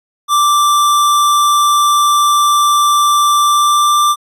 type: tone with pitch glide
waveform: square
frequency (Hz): 1174.7 to 1182.2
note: D6 to D6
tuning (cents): 0 to +11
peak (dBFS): -9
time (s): 0.28-4.16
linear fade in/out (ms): 50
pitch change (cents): +11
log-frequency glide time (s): 3.42-4.02
effects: resampled to 32000 Hz